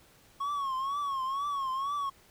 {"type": "tone with vibrato", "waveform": "triangle", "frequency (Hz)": 1100, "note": "C#6", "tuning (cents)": -14, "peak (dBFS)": -28, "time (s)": [0.4, 2.1], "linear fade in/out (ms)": 10, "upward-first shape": "triangle", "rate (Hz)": 2.1, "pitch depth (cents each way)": 110, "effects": ["pink hiss -60 dBFS RMS until 2.3 s"]}